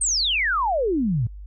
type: exponential sweep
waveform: sine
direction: down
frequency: 8870 to 104.6 Hz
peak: -19 dBFS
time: 0.01-1.27 s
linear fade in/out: 5 ms
effects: added 50 Hz sine -35 dBFS peak until 1.46 s